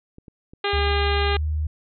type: clicks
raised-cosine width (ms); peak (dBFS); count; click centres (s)
3; -30; 6; 0.184 / 0.282 / 0.535 / 0.788 / 0.873 / 0.91
type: harmonic tone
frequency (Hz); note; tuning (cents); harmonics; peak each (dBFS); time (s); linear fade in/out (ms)
404.3; G#4; -46; 1 / 2 / 3 / 4 / 5 / 6 / 7 / 8 / 9 / 10; -25 / -28 / -30 / -31 / -32 / -33 / -33 / -34 / -35 / -35; 0.64-1.37; 5
type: tone with pitch glide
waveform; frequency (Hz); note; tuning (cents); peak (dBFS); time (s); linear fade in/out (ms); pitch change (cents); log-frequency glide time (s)
sine; 72.8 to 76.6; D2 to D#2; -15 to -27; -21; 0.73-1.67; 5; +88; 1.32-1.44
effects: none